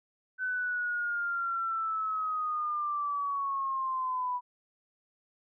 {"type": "linear sweep", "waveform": "sine", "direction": "down", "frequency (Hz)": [1518, 981], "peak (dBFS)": -29, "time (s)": [0.38, 4.41], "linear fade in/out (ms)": 50, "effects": []}